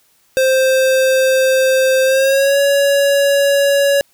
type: tone with pitch glide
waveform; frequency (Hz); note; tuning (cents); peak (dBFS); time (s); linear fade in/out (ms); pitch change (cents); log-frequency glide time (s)
square; 524 to 561.6; C5 to C#5; +2 to +22; -11; 0.37-4.01; 0; +120; 2.04-2.59
effects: white hiss -56 dBFS RMS until 4.13 s